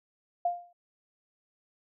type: tone with exponential decay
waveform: sine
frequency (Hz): 701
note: F5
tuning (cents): +6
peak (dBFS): -22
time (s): 0.45-0.73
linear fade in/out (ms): 5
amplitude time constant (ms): 59
effects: none